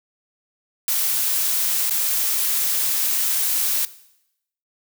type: noise with dropouts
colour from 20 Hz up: blue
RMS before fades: -21 dBFS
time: 0.88-3.85 s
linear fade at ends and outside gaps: 1 ms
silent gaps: 1.897-1.908 s
effects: noise-tail reverb RT60 0.8 s tail -17 dB re dry